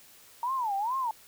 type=tone with vibrato; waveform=sine; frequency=916 Hz; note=A#5; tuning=31 cents flat; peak=-27 dBFS; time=0.43-1.11 s; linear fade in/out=2 ms; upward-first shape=sine; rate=2.3 Hz; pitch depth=270 cents each way; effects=white hiss -55 dBFS RMS until 1.27 s